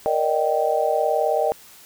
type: chord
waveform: sine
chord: Eb major seventh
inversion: second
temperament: just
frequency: 466.7 / 583.4 / 622.3 / 777.8 Hz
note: Bb4 / D5 / Eb5 / G5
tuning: +2 / -12 / 0 / -14 cents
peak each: -24 / -25 / -22 / -23 dBFS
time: 0.06-1.52 s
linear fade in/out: 0 ms
effects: white hiss -47 dBFS RMS until 1.85 s